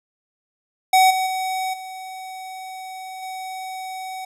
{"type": "tone with level steps", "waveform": "square", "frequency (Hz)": 753, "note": "F#5", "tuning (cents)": 30, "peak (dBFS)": [-12, -20, -23, -33, -30], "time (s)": [0.93, 4.25], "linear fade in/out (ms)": 5, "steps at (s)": [1.1, 1.26, 1.73, 3.22], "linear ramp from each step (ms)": 10, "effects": ["resampled to 32000 Hz", "9-bit"]}